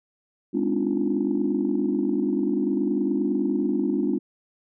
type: tone cluster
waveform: sine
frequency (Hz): 206.4 / 253.8 / 283.2 / 303.7 / 350.9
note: G#3 / B3 / C#4 / D#4 / F4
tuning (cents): -10 / +47 / +37 / -42 / +8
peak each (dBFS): -27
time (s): 0.53-4.19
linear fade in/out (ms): 20
effects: tanh soft clip ceiling -12 dBFS